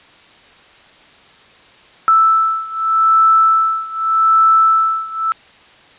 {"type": "beating tone pair", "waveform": "sine", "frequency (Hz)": [1318.5, 1319.33], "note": ["E6", "E6"], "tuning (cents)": [0, 1], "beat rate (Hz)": 0.83, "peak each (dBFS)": [-12, -14], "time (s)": [2.08, 5.32], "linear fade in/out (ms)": 0, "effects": ["white hiss -45 dBFS RMS until 5.98 s", "resampled to 8000 Hz"]}